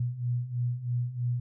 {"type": "beating tone pair", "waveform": "sine", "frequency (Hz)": [120, 123.1], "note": ["B2", "B2"], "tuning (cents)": [-49, -5], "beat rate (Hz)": 3.1, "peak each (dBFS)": [-33, -29], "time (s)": [0, 1.4], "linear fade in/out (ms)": 5, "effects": []}